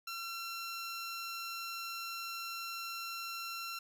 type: tone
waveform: 15% pulse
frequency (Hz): 1359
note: F6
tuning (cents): -48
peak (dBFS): -33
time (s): 0.07-3.79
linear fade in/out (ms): 5
effects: none